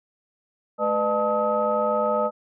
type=tone cluster; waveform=sine; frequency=216.4 / 497.1 / 605 / 874 / 1272 Hz; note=A3 / B4 / D#5 / A5 / D#6; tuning=-29 / +11 / -49 / -12 / +38 cents; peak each=-31 / -26 / -23 / -28 / -26 dBFS; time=0.78-2.31 s; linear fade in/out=50 ms; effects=tanh soft clip ceiling -8 dBFS